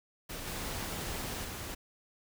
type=noise with level steps; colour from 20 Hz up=pink; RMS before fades=-41 / -38 / -41 dBFS; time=0.29-1.75 s; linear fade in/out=10 ms; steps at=0.47 / 1.44 s; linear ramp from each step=5 ms; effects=none

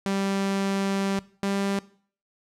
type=tone pair in turn; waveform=sawtooth; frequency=196 / 197.82 Hz; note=G3 / G3; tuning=0 / +16 cents; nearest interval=unison; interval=16 cents; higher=second; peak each=-20 dBFS; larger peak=neither; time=0.06-1.19 / 1.43-1.79 s; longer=first; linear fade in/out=0 ms; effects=noise-tail reverb RT60 0.5 s tail -20 dB re dry + low-pass 9000 Hz 12 dB/octave

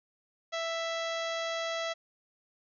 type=harmonic tone; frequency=661 Hz; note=E5; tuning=5 cents sharp; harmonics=1 / 2 / 3 / 4 / 5 / 6 / 7 / 8 / 9 / 10; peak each=-34 / -39 / -39 / -46 / -41 / -45 / -50 / -50 / -51 / -52 dBFS; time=0.52-1.94 s; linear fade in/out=20 ms; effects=none

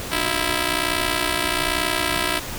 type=ring-modulated tone; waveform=5% pulse; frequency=329.6 Hz; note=E4; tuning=in tune; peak=-6 dBFS; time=0.11-2.4 s; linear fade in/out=20 ms; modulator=30.6 Hz; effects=pink hiss -31 dBFS RMS until 2.58 s

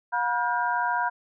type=tone cluster; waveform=sine; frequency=717 / 965 / 1429 / 1583 Hz; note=F5 / B5 / F6 / G6; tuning=+45 / -40 / +39 / +17 cents; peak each=-30 / -25 / -31 / -31 dBFS; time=0.12-1.1 s; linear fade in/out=20 ms; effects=none

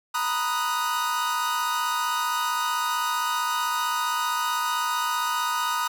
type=chord; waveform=45% pulse; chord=B major seventh; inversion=third; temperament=equal; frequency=932.3 / 987.8 / 1244.5 / 1480 Hz; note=A#5 / B5 / D#6 / F#6; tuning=0 / 0 / 0 / 0 cents; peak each=-31 / -30 / -27 / -32 dBFS; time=0.14-5.88 s; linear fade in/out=10 ms; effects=none

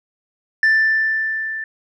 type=tone with level ramp; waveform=sine; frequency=1769 Hz; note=A6; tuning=9 cents sharp; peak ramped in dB=-8 to -24 dBFS; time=0.63-1.64 s; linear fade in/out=2 ms; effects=tanh soft clip ceiling -10 dBFS

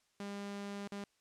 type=tone with dropouts; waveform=sawtooth; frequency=201.3 Hz; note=G3; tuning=46 cents sharp; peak=-37 dBFS; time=0.2-1.04 s; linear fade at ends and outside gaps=2 ms; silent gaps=0.875-0.92 s; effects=white hiss -75 dBFS RMS until 1.2 s + low-pass 8000 Hz 12 dB/octave

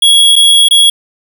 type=tone with dropouts; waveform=square; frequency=3329 Hz; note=G#7; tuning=3 cents sharp; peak=-4 dBFS; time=0.02-0.9 s; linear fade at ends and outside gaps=5 ms; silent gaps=0.357-0.362 / 0.686-0.709 s; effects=none

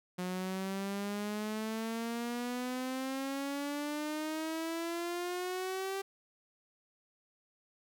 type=exponential sweep; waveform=sawtooth; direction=up; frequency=180 to 392 Hz; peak=-31 dBFS; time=0.18-6.02 s; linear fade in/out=10 ms; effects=none

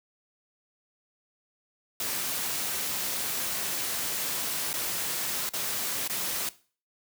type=noise with dropouts; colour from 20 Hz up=white; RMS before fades=-31 dBFS; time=2-6.49 s; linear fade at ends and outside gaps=2 ms; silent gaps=4.731-4.739 / 5.492-5.535 / 6.077-6.097 s; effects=noise-tail reverb RT60 0.4 s tail -18 dB re dry + high-pass 100 Hz 12 dB/octave

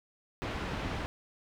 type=low-pass noise; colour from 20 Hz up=pink; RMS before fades=-36 dBFS; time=0.42-1.06 s; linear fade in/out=0 ms; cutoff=2800 Hz; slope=12 dB/octave; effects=none

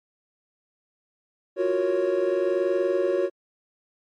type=chord; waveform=triangle; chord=Gb major seventh; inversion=third; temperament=equal; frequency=349.2 / 370 / 466.2 / 554.4 Hz; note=F4 / Gb4 / Bb4 / Db5; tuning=0 / 0 / 0 / 0 cents; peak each=-26 / -22 / -28 / -23 dBFS; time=1.56-3.3 s; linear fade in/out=50 ms; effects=tanh soft clip ceiling -9 dBFS + MP3 48 kbps

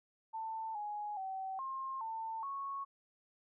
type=tone with pitch steps; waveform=sine; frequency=890 / 834 / 765 / 1065 / 895 / 1104 Hz; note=A5 / G#5 / G5 / C6 / A5 / C#6; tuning=+20 / +7 / -42 / +30 / +29 / -7 cents; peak=-38 dBFS; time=0.33-2.85 s; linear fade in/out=20 ms; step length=420 ms; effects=none

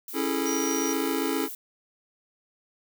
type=noise; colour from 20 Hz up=violet; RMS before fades=-38 dBFS; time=0.08-1.55 s; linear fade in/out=2 ms
type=chord; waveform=square; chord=A major seventh; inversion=first; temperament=just; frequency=275 / 330 / 412.5 / 440 Hz; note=C#4 / E4 / G#4 / A4; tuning=-14 / +2 / -12 / 0 cents; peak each=-30 / -31 / -34 / -33 dBFS; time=0.13-1.49 s; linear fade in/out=50 ms
type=tone; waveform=triangle; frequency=5770 Hz; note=F#8; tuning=44 cents flat; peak=-30 dBFS; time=0.46-0.93 s; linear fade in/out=2 ms
effects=none

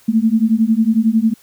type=beating tone pair; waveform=sine; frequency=217.5 / 228.5 Hz; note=A3 / A#3; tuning=-20 / -34 cents; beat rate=11 Hz; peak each=-14 dBFS; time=0.08-1.34 s; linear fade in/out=10 ms; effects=white hiss -50 dBFS RMS until 1.42 s

